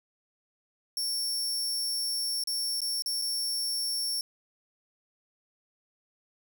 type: tone with dropouts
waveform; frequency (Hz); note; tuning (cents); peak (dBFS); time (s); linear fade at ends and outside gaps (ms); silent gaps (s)
sawtooth; 5460; F8; -40; -26; 0.97-4.21; 1; 2.438-2.473 / 2.805-2.817 / 3.022-3.06 / 3.216-3.22
effects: none